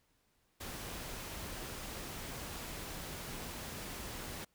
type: noise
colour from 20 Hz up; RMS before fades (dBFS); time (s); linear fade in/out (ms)
pink; -44; 0.6-4.45; 10
effects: pink hiss -75 dBFS RMS until 4.54 s